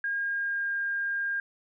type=tone with pitch glide; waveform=sine; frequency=1622 to 1608.9 Hz; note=G#6 to G6; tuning=-41 to +45 cents; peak=-27 dBFS; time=0.04-1.4 s; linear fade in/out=2 ms; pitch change=-14 cents; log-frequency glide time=0.17-0.74 s; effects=none